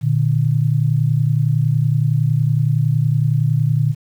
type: tone pair together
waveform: sine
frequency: 118.5 / 149.3 Hz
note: A#2 / D3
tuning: +29 / +29 cents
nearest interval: major third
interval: 400 cents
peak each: -16 dBFS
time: 0.01-3.95 s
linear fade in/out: 50 ms
effects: 8-bit